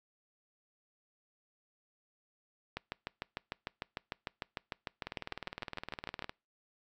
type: two click trains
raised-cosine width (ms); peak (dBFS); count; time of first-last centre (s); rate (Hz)
0.3; -21 / -23; 24 / 25; 2.77-6.223 / 5.07-6.294; 6.66 / 19.6
effects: noise-tail reverb RT60 0.3 s tail -26 dB re dry